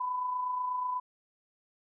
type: tone with amplitude modulation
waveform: sine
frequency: 1000 Hz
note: B5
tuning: 21 cents sharp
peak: -28 dBFS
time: 0-1 s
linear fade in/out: 10 ms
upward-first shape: sine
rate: 28.2 Hz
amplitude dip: 40%
effects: none